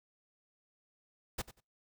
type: noise with echo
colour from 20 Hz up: pink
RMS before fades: -36 dBFS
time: 1.38-1.42 s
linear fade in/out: 10 ms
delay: 93 ms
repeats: 2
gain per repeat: -15 dB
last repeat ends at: 1.606 s
effects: noise-tail reverb RT60 0.3 s tail -25 dB re dry